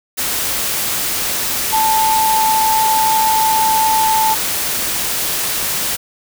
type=tone in noise; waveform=sine; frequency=880 Hz; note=A5; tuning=in tune; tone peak=-12 dBFS; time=1.72-4.35 s; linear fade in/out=20 ms; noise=white; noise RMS=-19 dBFS; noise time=0.17-5.97 s; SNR=+4 dB; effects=none